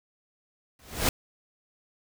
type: noise with exponential growth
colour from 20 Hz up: pink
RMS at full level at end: -20 dBFS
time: 0.79-1.09 s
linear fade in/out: 2 ms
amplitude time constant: 65 ms
effects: none